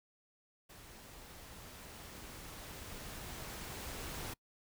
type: noise with level ramp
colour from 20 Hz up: pink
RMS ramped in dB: -55 to -43 dBFS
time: 0.69-4.34 s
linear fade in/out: 10 ms
effects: noise-tail reverb RT60 0.1 s tail -25 dB re dry